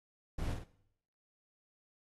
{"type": "noise with echo", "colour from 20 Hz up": "brown", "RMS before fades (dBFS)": -37, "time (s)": [0.38, 0.54], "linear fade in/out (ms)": 10, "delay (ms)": 51, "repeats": 2, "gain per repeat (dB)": -5, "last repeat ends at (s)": 0.642, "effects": ["noise-tail reverb RT60 0.7 s tail -18 dB re dry", "AAC 32 kbps"]}